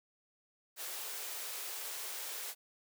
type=high-pass noise; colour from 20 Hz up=white; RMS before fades=-42 dBFS; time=0.76-2.55 s; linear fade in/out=50 ms; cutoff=360 Hz; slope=48 dB/octave; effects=none